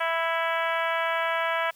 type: harmonic tone with a mistuned harmonic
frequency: 330.2 Hz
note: E4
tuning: 3 cents sharp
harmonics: 2 / 3 / 4 / 5 / 6 / 7 / 8 / 9 / 10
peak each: -29 / -30 / -31 / -31 / -35 / -34 / -40 / -40 / -43 dBFS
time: 0-1.71 s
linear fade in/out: 10 ms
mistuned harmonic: 7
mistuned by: -23 cents
effects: white hiss -58 dBFS RMS until 1.75 s